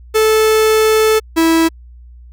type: tone pair in turn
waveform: 45% pulse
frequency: 436.6 / 327.1 Hz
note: A4 / E4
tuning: -13 / -13 cents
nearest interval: perfect fourth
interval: 500 cents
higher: first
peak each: -9 dBFS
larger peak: neither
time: 0.14-1.2 / 1.36-1.69 s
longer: first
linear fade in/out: 20 ms
effects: added 60 Hz sine -35 dBFS peak until 2.32 s